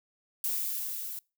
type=noise with level ramp; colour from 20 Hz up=violet; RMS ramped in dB=-30 to -39 dBFS; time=0.44-1.19 s; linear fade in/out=2 ms; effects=noise-tail reverb RT60 0.3 s tail -26 dB re dry